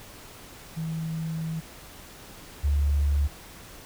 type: tone pair in turn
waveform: sine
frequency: 161.3 / 71.85 Hz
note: E3 / D2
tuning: -37 / -37 cents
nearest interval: octave + major second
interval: 1400 cents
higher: first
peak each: -28 / -20 dBFS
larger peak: second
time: 0.76-1.61 / 2.63-3.28 s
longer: first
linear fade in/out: 20 ms
effects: pink hiss -46 dBFS RMS until 3.85 s